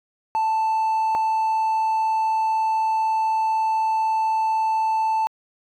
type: tone pair in turn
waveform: triangle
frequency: 882 / 882 Hz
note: A5 / A5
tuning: +4 / +4 cents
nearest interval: unison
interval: 0 cents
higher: neither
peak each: -16 dBFS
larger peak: neither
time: 0.35-1.15 / 1.15-5.27 s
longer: second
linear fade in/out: 0 ms
effects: tanh soft clip ceiling -12 dBFS